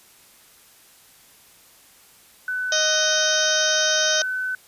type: tone with pitch glide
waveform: sine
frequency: 1500 to 1511.3 Hz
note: F#6 to F#6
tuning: +23 to +36 cents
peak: -23 dBFS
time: 2.48-4.55 s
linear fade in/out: 2 ms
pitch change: +13 cents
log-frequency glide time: 2.97-4.13 s
type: harmonic tone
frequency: 622.3 Hz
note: D#5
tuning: in tune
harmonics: 1 / 2 / 3 / 4 / 5 / 6 / 7 / 8 / 9 / 10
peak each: -25 / -37 / -37 / -37 / -27 / -26 / -35 / -30 / -25 / -26 dBFS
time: 2.72-4.22 s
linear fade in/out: 2 ms
effects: white hiss -52 dBFS RMS until 4.67 s + resampled to 32000 Hz